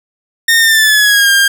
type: tone with pitch glide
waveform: sawtooth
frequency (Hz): 1833 to 1605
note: A#6 to G6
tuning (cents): -30 to +40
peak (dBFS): -3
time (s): 0.48-1.48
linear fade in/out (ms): 5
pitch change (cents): -230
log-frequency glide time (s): 0.59-1.3
effects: none